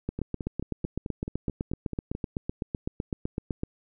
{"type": "two click trains", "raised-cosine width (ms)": 3, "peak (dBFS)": [-16, -20], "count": [29, 10], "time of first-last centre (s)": [[0.09, 3.634], [0.19, 2.151]], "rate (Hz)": [7.9, 4.59], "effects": []}